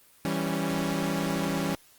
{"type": "chord", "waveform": "sawtooth", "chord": "C# diminished", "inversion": "first", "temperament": "equal", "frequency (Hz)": [164.81, 196, 277.2], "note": ["E3", "G3", "C#4"], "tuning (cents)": [0, 0, 0], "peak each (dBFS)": -27, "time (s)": [0.25, 1.75], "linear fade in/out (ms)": 0, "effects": ["white hiss -58 dBFS RMS until 1.98 s", "Opus 24 kbps"]}